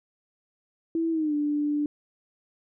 sine tone with pitch glide, 328.7 to 294.5 Hz, E4 to D4, -5 to +5 cents, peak -23 dBFS, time 0.95-1.86 s, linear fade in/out 2 ms, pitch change -190 cents, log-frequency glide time 1.11-1.34 s, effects none

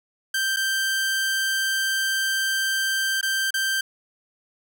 sawtooth tone with dropouts, 1568 Hz, G6, in tune, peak -18 dBFS, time 0.34-3.81 s, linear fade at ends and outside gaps 5 ms, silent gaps 0.563-0.568 / 3.212-3.228 / 3.507-3.54 s, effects none

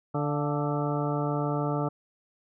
harmonic tone with a mistuned harmonic, 146.8 Hz, D3, in tune, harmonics 1 / 2 / 3 / 4 / 5 / 6 / 8 / 9, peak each -29 / -32 / -34 / -35 / -36 / -37 / -38 / -39 dBFS, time 0.14-1.89 s, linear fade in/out 10 ms, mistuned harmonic 5, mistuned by -53 cents, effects none

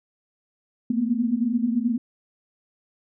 sine tone cluster, 224.9 / 238.5 / 247.7 Hz, A3 / A#3 / B3, +38 / +40 / +5 cents, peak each -24 / -27 / -24 dBFS, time 0.9-1.98 s, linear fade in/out 5 ms, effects none

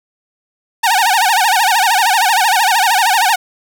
sawtooth tone with vibrato, 830.6 Hz, G#5, in tune, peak -6 dBFS, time 0.83-3.36 s, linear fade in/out 10 ms, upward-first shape sine, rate 13 Hz, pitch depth 220 cents each way, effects none

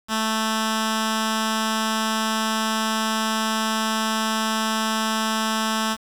10% pulse tone with notch filter, 220 Hz, A3, in tune, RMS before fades -23 dBFS, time 0.08-5.97 s, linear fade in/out 50 ms, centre 500 Hz, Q 0.62, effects low-pass 11000 Hz 12 dB/octave + 7-bit

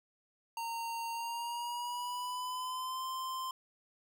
square tone with pitch glide, 922 to 1040.9 Hz, A#5 to C6, -19 to -9 cents, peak -37 dBFS, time 0.57-3.51 s, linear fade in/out 2 ms, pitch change +210 cents, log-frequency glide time 1.11-3.05 s, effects none

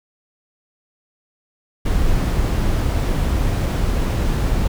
brown noise, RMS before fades -18 dBFS, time 1.85-4.68 s, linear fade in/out 10 ms, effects none

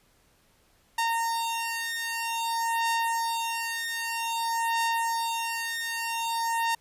sawtooth beating tone pair, 919 / 919.52 Hz, A#5 / A#5, -25 / -24 cents, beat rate 0.52 Hz, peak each -26 dBFS, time 0.98-6.75 s, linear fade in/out 5 ms, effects pink hiss -64 dBFS RMS until 6.8 s + resampled to 32000 Hz

